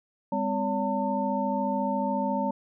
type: tone cluster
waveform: sine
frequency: 203.4 / 257.5 / 566 / 901 Hz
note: G#3 / C4 / C#5 / A5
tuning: -36 / -28 / +36 / +41 cents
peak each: -30 / -31 / -31 / -29 dBFS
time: 0.32-2.51 s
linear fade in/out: 5 ms
effects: none